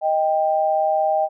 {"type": "tone pair together", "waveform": "sine", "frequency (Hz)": [625.4, 788], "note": ["D#5", "G5"], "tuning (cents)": [9, 9], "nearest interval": "major third", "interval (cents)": 400, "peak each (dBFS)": -19, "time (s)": [0.01, 1.29], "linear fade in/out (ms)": 50, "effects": []}